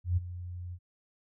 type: tone with ADSR envelope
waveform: sine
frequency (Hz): 88.8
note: F2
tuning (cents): +29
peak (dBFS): -22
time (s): 0.04-0.79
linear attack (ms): 130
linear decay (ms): 19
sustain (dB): -15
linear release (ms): 58
effects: none